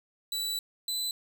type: tone pair in turn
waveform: sawtooth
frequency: 3951 / 4006 Hz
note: B7 / B7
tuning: 0 / +24 cents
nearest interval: unison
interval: 24 cents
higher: second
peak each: -27 dBFS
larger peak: neither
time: 0.32-0.59 / 0.88-1.11 s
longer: first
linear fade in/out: 2 ms
effects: none